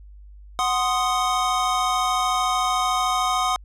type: chord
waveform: square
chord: C diminished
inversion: second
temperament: equal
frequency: 740 / 1046.5 / 1244.5 Hz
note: Gb5 / C6 / Eb6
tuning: 0 / 0 / 0 cents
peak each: -25 / -26 / -24 dBFS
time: 0.59-3.56 s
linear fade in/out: 0 ms
effects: added 50 Hz sine -41 dBFS peak until 3.64 s + low-pass 9000 Hz 12 dB/octave